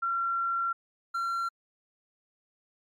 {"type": "tone pair in turn", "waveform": ["sine", "triangle"], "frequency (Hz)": [1367, 1367], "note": ["F6", "F6"], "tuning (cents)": [-37, -37], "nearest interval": "unison", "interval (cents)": 0, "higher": "neither", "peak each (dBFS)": -26, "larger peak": "neither", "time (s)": [[0.02, 0.73], [1.14, 1.49]], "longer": "first", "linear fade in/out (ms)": 10, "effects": ["MP3 64 kbps"]}